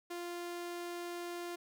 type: tone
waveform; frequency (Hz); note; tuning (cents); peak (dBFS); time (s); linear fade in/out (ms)
sawtooth; 348.2; F4; -5; -36; 0.1-1.56; 10
effects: none